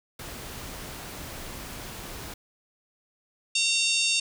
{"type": "noise", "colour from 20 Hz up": "pink", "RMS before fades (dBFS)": -39, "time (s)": [0.19, 2.34], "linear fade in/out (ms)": 5}
{"type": "harmonic tone", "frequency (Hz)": 914, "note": "A#5", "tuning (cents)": -34, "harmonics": [3, 4, 5, 6, 7, 8, 9, 10], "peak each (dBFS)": [-26, -28, -30, -32, -33, -34, -35, -36], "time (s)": [3.55, 4.2], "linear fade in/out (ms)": 5}
{"effects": []}